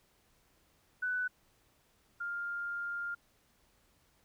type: tone pair in turn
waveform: sine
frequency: 1493 / 1402.3 Hz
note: F#6 / F6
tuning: +15 / +7 cents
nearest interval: minor second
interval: 108 cents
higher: first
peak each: -31 / -35 dBFS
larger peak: first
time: 1.02-1.28 / 2.2-3.15 s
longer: second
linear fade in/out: 10 ms
effects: pink hiss -70 dBFS RMS until 4.24 s